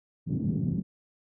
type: band-pass noise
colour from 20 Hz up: pink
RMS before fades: -28 dBFS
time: 0.26-0.83 s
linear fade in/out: 50 ms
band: 120 to 240 Hz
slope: 24 dB/octave
effects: none